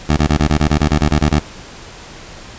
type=tone bursts; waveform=15% pulse; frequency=75.2 Hz; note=D2; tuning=42 cents sharp; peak=-4 dBFS; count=13; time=0.09-1.395 s; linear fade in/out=5 ms; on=81 ms; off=21 ms; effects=pink hiss -35 dBFS RMS until 2.58 s + resampled to 16000 Hz